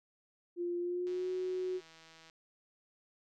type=tone with pitch glide; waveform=sine; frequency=349.2 to 368.7 Hz; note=F4 to F#4; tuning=0 to -6 cents; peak=-33 dBFS; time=0.56-1.81 s; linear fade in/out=50 ms; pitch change=+94 cents; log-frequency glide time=0.79-1.3 s
type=click train; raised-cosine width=0.2 ms; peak=-40 dBFS; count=200; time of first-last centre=1.07-2.298 s; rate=162 Hz
effects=none